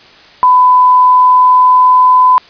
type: tone with pitch glide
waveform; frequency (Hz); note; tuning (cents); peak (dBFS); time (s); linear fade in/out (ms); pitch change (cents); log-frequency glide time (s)
sine; 1002 to 1008.4; B5 to B5; +25 to +36; -3; 0.43-2.38; 0; +11; 0.83-2.24
effects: white hiss -39 dBFS RMS until 2.49 s + resampled to 11025 Hz